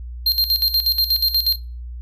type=tone with tremolo; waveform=square; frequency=4186 Hz; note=C8; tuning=in tune; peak=-14 dBFS; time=0.26-1.56 s; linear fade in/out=5 ms; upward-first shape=square; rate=8.3 Hz; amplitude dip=70%; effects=noise-tail reverb RT60 0.3 s tail -19 dB re dry + added 60 Hz sine -29 dBFS peak until 2.01 s